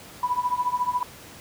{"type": "tone with tremolo", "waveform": "sine", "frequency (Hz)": 987.8, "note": "B5", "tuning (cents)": 0, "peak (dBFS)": -18, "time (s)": [0.23, 1.03], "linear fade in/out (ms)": 2, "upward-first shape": "triangle", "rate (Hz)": 14, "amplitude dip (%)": 95, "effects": ["pink hiss -44 dBFS RMS until 1.4 s", "high-pass 80 Hz 12 dB/octave"]}